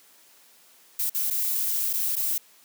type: noise with dropouts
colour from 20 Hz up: violet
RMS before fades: -26 dBFS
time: 0.99-2.38 s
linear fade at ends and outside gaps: 5 ms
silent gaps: 1.097-1.146 / 1.303-1.307 / 1.931-1.935 / 2.156-2.164 s
effects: white hiss -56 dBFS RMS until 2.64 s + high-pass 200 Hz 12 dB/octave